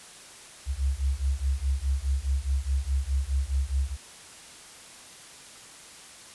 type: beating tone pair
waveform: sine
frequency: 65.6 / 70.4 Hz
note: C2 / C#2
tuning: +5 / +27 cents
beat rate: 4.8 Hz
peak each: -27 dBFS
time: 0.66-3.97 s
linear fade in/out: 50 ms
effects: white hiss -47 dBFS RMS until 6.34 s + resampled to 24000 Hz